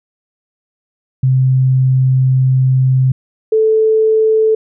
sine tone pair in turn, 130.4 / 438.6 Hz, C3 / A4, -5 / -6 cents, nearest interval octave + major sixth, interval 2099 cents, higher second, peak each -8 dBFS, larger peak neither, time 1.23-3.12 / 3.52-4.55 s, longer first, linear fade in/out 5 ms, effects none

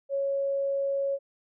sine tone, 553 Hz, C#5, 4 cents flat, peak -25 dBFS, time 0.09-1.19 s, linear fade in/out 50 ms, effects none

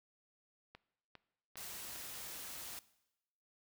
click train, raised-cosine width 0.3 ms, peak -36 dBFS, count 4, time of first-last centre 0.75-1.96 s, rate 2.48 Hz
white noise, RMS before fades -47 dBFS, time 1.57-2.79 s, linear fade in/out 0 ms
effects noise-tail reverb RT60 0.9 s tail -19 dB re dry

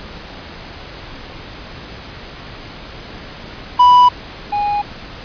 triangle tone pair in turn, 987.8 / 824.2 Hz, B5 / G#5, 0 / -13 cents, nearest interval minor third, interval 313 cents, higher first, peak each -3 / -13 dBFS, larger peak first, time 3.79-4.09 / 4.52-4.82 s, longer neither, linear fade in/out 10 ms, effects pink hiss -33 dBFS RMS until 5.24 s + resampled to 11025 Hz

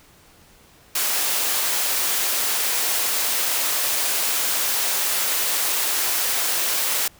white high-pass noise, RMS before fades -22 dBFS, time 0.95-7.08 s, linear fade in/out 5 ms, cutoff 420 Hz, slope 12 dB/octave, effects pink hiss -52 dBFS RMS until 7.19 s

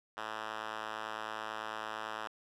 5% pulse tone with band-pass filter, 109 Hz, A2, 16 cents flat, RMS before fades -41 dBFS, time 0.17-2.28 s, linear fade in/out 10 ms, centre 1600 Hz, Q 1, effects none

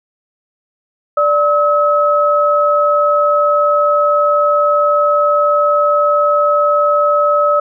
sine tone pair together, 587.3 / 1285.4 Hz, D5 / E6, 0 / -44 cents, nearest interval octave + major second, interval 1356 cents, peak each -12 dBFS, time 1.17-7.6 s, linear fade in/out 5 ms, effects none

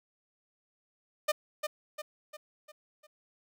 sawtooth tone with echo, 605 Hz, D#5, 49 cents flat, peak -21 dBFS, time 1.28-1.32 s, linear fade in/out 10 ms, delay 350 ms, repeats 5, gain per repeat -6 dB, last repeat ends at 3.07 s, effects none

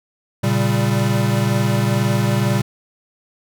square chord, G diminished, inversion first, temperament equal, 116.54 / 138.59 / 196 Hz, Bb2 / Db3 / G3, 0 / 0 / 0 cents, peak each -19 / -22 / -21 dBFS, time 0.43-2.62 s, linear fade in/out 10 ms, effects none

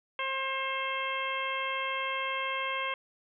harmonic tone, 533 Hz, C5, 32 cents sharp, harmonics 1 / 2 / 3 / 4 / 5 / 6, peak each -39 / -34 / -40 / -36 / -38 / -40 dBFS, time 0.19-2.94 s, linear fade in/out 2 ms, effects none

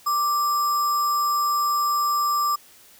sine tone with sample-and-hold, 1174.7 Hz, D6, in tune, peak -19 dBFS, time 0.06-2.56 s, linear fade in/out 10 ms, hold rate 6300 Hz, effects white hiss -51 dBFS RMS until 2.99 s

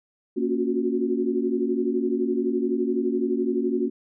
sine chord, Gb major seventh, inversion first, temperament equal with one note detuned, 233.1 / 277.2 / 358.2 / 370 Hz, Bb3 / Db4 / F4 / Gb4, 0 / 0 / +44 / 0 cents, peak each -27 dBFS, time 0.36-3.9 s, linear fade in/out 20 ms, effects none

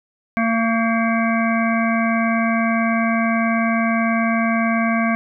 harmonic tone with a mistuned harmonic, 227.3 Hz, A#3, 43 cents flat, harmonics 1 / 3 / 5 / 7 / 9 / 10, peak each -18 / -23 / -25 / -26 / -28 / -28 dBFS, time 0.37-5.15 s, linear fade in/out 0 ms, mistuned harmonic 9, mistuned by +39 cents, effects none

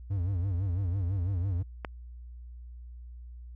triangle tone with vibrato, 92.5 Hz, F#2, in tune, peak -25 dBFS, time 0.1-1.63 s, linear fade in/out 10 ms, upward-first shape sine, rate 6 Hz, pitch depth 150 cents each way
click, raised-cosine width 0.5 ms, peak -18 dBFS, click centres 1.848 s
effects added 60 Hz sine -42 dBFS peak until 3.55 s

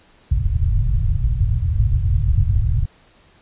white low-pass noise, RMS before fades -17 dBFS, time 0.31-2.86 s, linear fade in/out 10 ms, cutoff 120 Hz, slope 48 dB/octave, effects pink hiss -53 dBFS RMS until 3.41 s + resampled to 8000 Hz

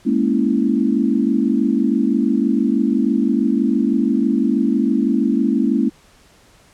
sine chord, A# half-diminished seventh, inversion third, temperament equal with one note detuned, 207.7 / 233.8 / 277.2 / 329.6 Hz, G#3 / A#3 / C#4 / E4, 0 / +5 / 0 / 0 cents, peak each -20 / -18 / -19 / -22 dBFS, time 0.05-5.9 s, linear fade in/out 20 ms, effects pink hiss -51 dBFS RMS until 6.73 s + low-pass 10000 Hz 12 dB/octave

